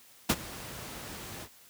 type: noise with ADSR envelope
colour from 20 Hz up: pink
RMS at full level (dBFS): -23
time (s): 0.29-1.49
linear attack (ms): 10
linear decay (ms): 47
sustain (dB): -19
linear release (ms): 71
effects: white hiss -57 dBFS RMS until 1.69 s + high-pass 60 Hz 12 dB/octave